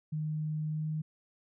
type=tone with pitch glide; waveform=sine; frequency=154 to 155.25 Hz; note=D#3 to D#3; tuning=-17 to -3 cents; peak=-31 dBFS; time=0.12-1.02 s; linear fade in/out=10 ms; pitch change=+14 cents; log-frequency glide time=0.68-0.87 s; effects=none